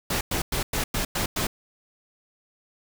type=noise bursts; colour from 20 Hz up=pink; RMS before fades=-26 dBFS; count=7; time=0.1-1.47 s; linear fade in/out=5 ms; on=110 ms; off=100 ms; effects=none